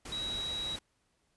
sine tone in noise, 3860 Hz, B7, 40 cents flat, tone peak -34 dBFS, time 0.12-0.76 s, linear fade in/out 5 ms, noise pink, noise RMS -44 dBFS, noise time 0.05-0.79 s, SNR +7 dB, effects pink hiss -75 dBFS RMS until 1.36 s + resampled to 24000 Hz

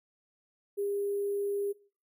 sine tone with sample-and-hold, 403.1 Hz, G4, 48 cents sharp, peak -29 dBFS, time 0.77-1.73 s, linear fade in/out 20 ms, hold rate 11025 Hz, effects noise-tail reverb RT60 0.4 s tail -20 dB re dry

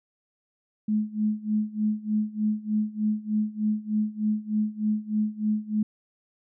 sine tone with tremolo, 213.3 Hz, G#3, 46 cents sharp, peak -20 dBFS, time 0.88-5.83 s, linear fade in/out 5 ms, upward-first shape sine, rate 3.3 Hz, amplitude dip 90%, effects none

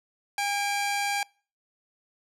sawtooth tone pair together, 810 / 2331 Hz, G#5 / D7, -43 / -14 cents, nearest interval octave + tritone, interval 1829 cents, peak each -23 / -28 dBFS, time 0.38-1.23 s, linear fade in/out 2 ms, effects noise-tail reverb RT60 0.4 s tail -26 dB re dry + low-pass 11000 Hz 12 dB/octave

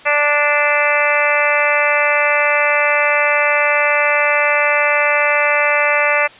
harmonic tone, 293.1 Hz, D4, 3 cents flat, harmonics 2 / 3 / 4 / 5 / 6 / 7 / 8 / 9, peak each -18 / -23 / -21 / -22 / -21 / -18 / -21 / -21 dBFS, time 0.05-6.28 s, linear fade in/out 20 ms, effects white hiss -40 dBFS RMS until 6.39 s + resampled to 8000 Hz

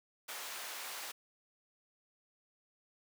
pink high-pass noise, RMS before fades -44 dBFS, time 0.28-1.12 s, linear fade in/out 10 ms, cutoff 900 Hz, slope 12 dB/octave, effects none

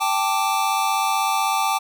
square chord, G suspended second, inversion none, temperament equal, 784 / 880 / 1174.7 Hz, G5 / A5 / D6, 0 / 0 / 0 cents, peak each -24 dBFS, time 0-1.79 s, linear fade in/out 20 ms, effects none

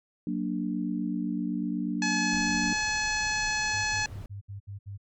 sine chord, Gb augmented, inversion none, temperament equal, 185 / 233.1 / 293.7 Hz, Gb3 / Bb3 / D4, 0 / 0 / 0 cents, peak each -32 dBFS, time 0.27-2.73 s, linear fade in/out 2 ms
harmonic tone, 853 Hz, G#5, 46 cents sharp, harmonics 1 / 2 / 3 / 4 / 5 / 6 / 7 / 8 / 9, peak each -34 / -30 / -33 / -45 / -35 / -43 / -35 / -43 / -47 dBFS, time 2.02-4.06 s, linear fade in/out 2 ms
brown noise, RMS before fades -43 dBFS, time 2.32-4.26 s, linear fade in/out 2 ms
sine tone bursts, 100 Hz, G2, 35 cents sharp, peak -36 dBFS, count 7, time 3.73-4.978 s, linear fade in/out 20 ms, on 120 ms, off 68 ms
effects none

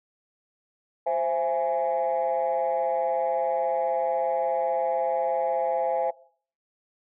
sine chord, C augmented, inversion none, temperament equal with one note detuned, 523.3 / 668.8 / 830.6 Hz, C5 / E5 / G#5, 0 / +25 / 0 cents, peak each -26 dBFS, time 1.06-6.11 s, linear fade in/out 10 ms, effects noise-tail reverb RT60 0.5 s tail -20 dB re dry + tanh soft clip ceiling -17 dBFS

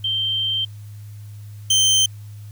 sine / 25% pulse tone pair in turn, 3136 / 3114 Hz, G7 / G7, 0 / -12 cents, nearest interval unison, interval 12 cents, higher first, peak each -19 / -10 dBFS, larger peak second, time 0.04-0.65 / 1.7-2.06 s, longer first, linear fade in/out 5 ms, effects added 104 Hz sine -34 dBFS peak until 2.51 s + white hiss -54 dBFS RMS until 2.51 s

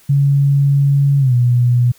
sine tone with pitch glide, 140.4 to 122.23 Hz, C#3 to B2, +22 to -17 cents, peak -9 dBFS, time 0.09-1.92 s, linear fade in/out 10 ms, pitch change -239 cents, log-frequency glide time 1.19-1.34 s, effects white hiss -49 dBFS RMS until 1.98 s

